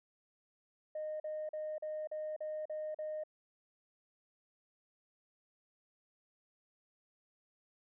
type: tone bursts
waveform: sine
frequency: 616 Hz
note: D#5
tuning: 17 cents flat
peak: -36 dBFS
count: 8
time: 0.95-3.237 s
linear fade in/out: 5 ms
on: 250 ms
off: 41 ms
effects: tanh soft clip ceiling -34 dBFS